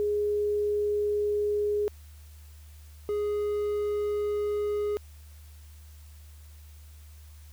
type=tone pair in turn; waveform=sine / triangle; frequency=415.3 / 415.3 Hz; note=G#4 / G#4; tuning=0 / 0 cents; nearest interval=unison; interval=0 cents; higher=neither; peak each=-24 dBFS; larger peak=neither; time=0-1.88 / 3.09-4.97 s; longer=neither; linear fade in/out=0 ms; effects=added 75 Hz sine -46 dBFS peak until 7.52 s + white hiss -59 dBFS RMS until 7.52 s